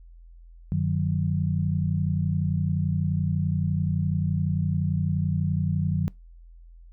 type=tone cluster; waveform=sine; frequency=94.2 / 151.3 / 183 Hz; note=F#2 / D#3 / F#3; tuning=+32 / -48 / -19 cents; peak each=-27 / -25 / -27 dBFS; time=0.72-6.08 s; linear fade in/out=0 ms; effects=noise-tail reverb RT60 0.2 s tail -23 dB re dry + added 42 Hz sine -45 dBFS peak until 6.92 s